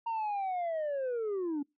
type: linear sweep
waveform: sine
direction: down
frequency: 931 to 277.2 Hz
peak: -28 dBFS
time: 0.06-1.63 s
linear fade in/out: 10 ms
effects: noise-tail reverb RT60 0.2 s tail -25 dB re dry + tanh soft clip ceiling -30 dBFS